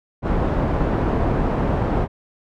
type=low-pass noise; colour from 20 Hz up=pink; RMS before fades=-20 dBFS; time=0.22-2.08 s; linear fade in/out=50 ms; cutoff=880 Hz; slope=12 dB/octave; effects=none